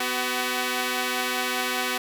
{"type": "tone pair together", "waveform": "5% pulse", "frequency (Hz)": [250, 377.5], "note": ["B3", "F#4"], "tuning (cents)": [21, 35], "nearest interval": "perfect fifth", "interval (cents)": 714, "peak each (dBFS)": -16, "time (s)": [0, 1.98], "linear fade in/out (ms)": 5, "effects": []}